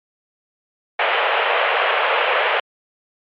pink band-pass noise, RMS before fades -18 dBFS, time 0.99-2.6 s, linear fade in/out 5 ms, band 470 to 3100 Hz, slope 48 dB/octave, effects MP3 64 kbps

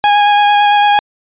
40% pulse tone with vibrato, 824 Hz, G#5, 14 cents flat, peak -6 dBFS, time 0.04-0.99 s, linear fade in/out 0 ms, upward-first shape square, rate 8.9 Hz, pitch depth 9 cents each way, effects resampled to 8000 Hz

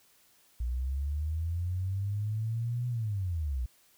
sine linear two-way sweep, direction up then down, 58.1 to 123.47 to 58.1 Hz, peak -29 dBFS, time 0.6-3.66 s, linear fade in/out 5 ms, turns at 2.88 s, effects white hiss -64 dBFS RMS until 3.97 s

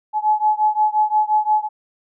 sine beating tone pair, 851 / 856.7 Hz, G#5 / A5, +42 / -46 cents, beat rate 5.7 Hz, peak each -17 / -18 dBFS, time 0.13-1.69 s, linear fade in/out 50 ms, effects none

